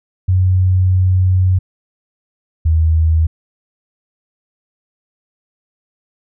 sine tone pair in turn, 92.5 / 80.19 Hz, F#2 / E2, 0 / -47 cents, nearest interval major second, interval 247 cents, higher first, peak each -9 dBFS, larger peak neither, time 0.28-1.59 / 2.65-3.27 s, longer first, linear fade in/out 10 ms, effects none

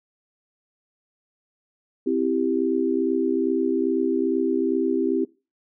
sine chord, C major, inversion none, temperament equal, 261.6 / 329.6 / 392 Hz, C4 / E4 / G4, 0 / 0 / 0 cents, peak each -24 dBFS, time 2.06-5.25 s, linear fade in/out 10 ms, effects noise-tail reverb RT60 0.3 s tail -22 dB re dry

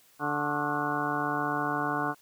harmonic tone with a mistuned harmonic, 146.4 Hz, D3, 5 cents flat, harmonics 1 / 2 / 3 / 4 / 5 / 6 / 7 / 8 / 9 / 10, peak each -39 / -34 / -38 / -42 / -34 / -37 / -34 / -37 / -40 / -34 dBFS, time 0.19-2.15 s, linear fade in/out 50 ms, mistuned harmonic 7, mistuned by +84 cents, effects white hiss -61 dBFS RMS until 2.21 s + high-pass 60 Hz 12 dB/octave

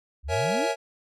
sine exponential sweep, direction up, 60.4 to 392 Hz, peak -29 dBFS, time 0.23-0.69 s, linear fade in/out 50 ms
square chord, A# half-diminished seventh, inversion none, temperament equal with one note detuned, 466.2 / 554.4 / 659.3 / 840.7 Hz, A#4 / C#5 / E5 / G#5, 0 / 0 / 0 / +21 cents, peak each -30 dBFS, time 0.28-0.76 s, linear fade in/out 50 ms
effects low-pass 8000 Hz 12 dB/octave

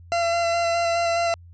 40% pulse tone with vibrato, 680 Hz, F5, 46 cents flat, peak -19 dBFS, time 0.12-1.34 s, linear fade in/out 0 ms, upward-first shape square, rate 4.8 Hz, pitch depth 11 cents each way, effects added 86 Hz sine -43 dBFS peak until 1.53 s + resampled to 16000 Hz

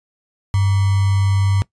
sine tone with sample-and-hold, 98 Hz, G2, in tune, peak -13 dBFS, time 0.54-1.62 s, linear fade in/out 0 ms, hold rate 1050 Hz, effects noise-tail reverb RT60 0.1 s tail -19 dB re dry + resampled to 22050 Hz

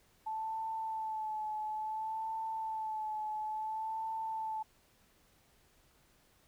sine tone with vibrato, 873 Hz, A5, 14 cents flat, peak -35 dBFS, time 0.26-4.63 s, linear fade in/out 10 ms, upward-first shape sine, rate 0.58 Hz, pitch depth 31 cents each way, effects pink hiss -68 dBFS RMS until 6.47 s

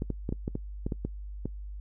clicks, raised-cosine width 3 ms, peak -18 dBFS, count 10, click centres 0.021 / 0.103 / 0.291 / 0.325 / 0.479 / 0.554 / 0.865 / 0.922 / 1.05 / 1.456 s, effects noise-tail reverb RT60 0.1 s tail -23 dB re dry + added 50 Hz sine -37 dBFS peak until 1.8 s

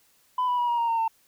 sine tone with pitch steps, 1002 / 984.2 / 966.8 / 949.6 / 932.7 / 916.2 / 899.9 Hz, B5 / B5 / B5 / A#5 / A#5 / A#5 / A5, +25 / -6 / -37 / +32 / +1 / -30 / +39 cents, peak -20 dBFS, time 0.38-1.08 s, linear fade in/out 5 ms, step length 100 ms, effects tanh soft clip ceiling -20 dBFS + white hiss -63 dBFS RMS until 1.27 s

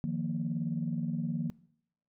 sine chord, Eb suspended second, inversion none, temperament equal, 155.56 / 174.61 / 233.1 Hz, Eb3 / F3 / Bb3, 0 / 0 / 0 cents, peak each -34 dBFS, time 0.04-1.5 s, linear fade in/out 0 ms, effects noise-tail reverb RT60 0.7 s tail -22 dB re dry + tanh soft clip ceiling -22 dBFS

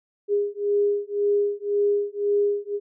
sine beating tone pair, 407.7 / 409.6 Hz, G#4 / G#4, -32 / -24 cents, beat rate 1.9 Hz, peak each -23 dBFS, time 0.28-2.8 s, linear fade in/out 50 ms, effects none

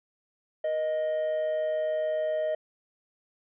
triangle tone pair together, 475.3 / 622.3 Hz, A#4 / D#5, +34 / 0 cents, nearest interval perfect fourth, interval 466 cents, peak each -36 / -24 dBFS, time 0.64-2.55 s, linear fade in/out 5 ms, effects resampled to 8000 Hz

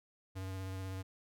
square tone with vibrato, 94.8 Hz, F#2, 43 cents sharp, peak -40 dBFS, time 0.35-1.03 s, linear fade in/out 20 ms, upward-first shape square, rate 16 Hz, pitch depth 13 cents each way, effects none

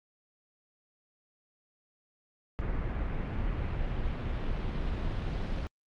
brown noise with low-pass filter sweep, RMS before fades -32 dBFS, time 2.59-5.67 s, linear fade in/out 0 ms, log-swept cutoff 2000 to 4100 Hz, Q 1.3, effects Opus 48 kbps

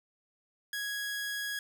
sawtooth tone, 1661.2 Hz, G#6, in tune, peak -30 dBFS, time 0.73-1.59 s, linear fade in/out 2 ms, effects none

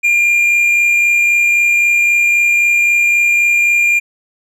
triangle tone with amplitude modulation, 2400 Hz, D7, 37 cents sharp, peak -6 dBFS, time 0.03-4 s, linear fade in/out 20 ms, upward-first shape sine, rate 63.8 Hz, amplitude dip 30%, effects none

